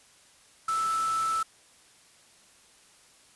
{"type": "tone in noise", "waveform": "sine", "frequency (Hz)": 1318.5, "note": "E6", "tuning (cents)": 0, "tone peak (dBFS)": -25, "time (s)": [0.68, 1.43], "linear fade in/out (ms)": 5, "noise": "white", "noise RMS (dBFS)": -39, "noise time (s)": [0.68, 1.43], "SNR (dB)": 11, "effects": ["white hiss -58 dBFS RMS until 3.35 s", "resampled to 24000 Hz"]}